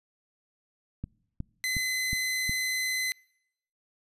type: click train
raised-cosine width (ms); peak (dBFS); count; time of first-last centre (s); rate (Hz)
5; -21; 5; 1.04-2.495; 2.75
type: tone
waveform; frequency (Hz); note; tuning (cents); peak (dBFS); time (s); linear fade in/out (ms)
sawtooth; 2034; C7; -50; -24; 1.64-3.12; 0
effects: noise-tail reverb RT60 0.8 s tail -26 dB re dry + resampled to 32000 Hz